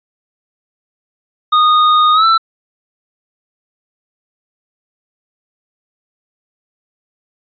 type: tone with pitch glide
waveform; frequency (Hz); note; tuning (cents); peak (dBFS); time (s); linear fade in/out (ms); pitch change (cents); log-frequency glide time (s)
square; 1235 to 1331.3; D#6 to E6; -13 to +17; -8; 1.52-2.38; 10; +130; 2.13-2.25
effects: resampled to 11025 Hz